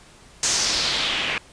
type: noise with low-pass filter sweep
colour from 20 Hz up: white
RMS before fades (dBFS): -23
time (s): 0.43-1.38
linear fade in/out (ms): 2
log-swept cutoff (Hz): 7100 to 2400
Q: 2.8
effects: pink hiss -49 dBFS RMS until 1.52 s + resampled to 22050 Hz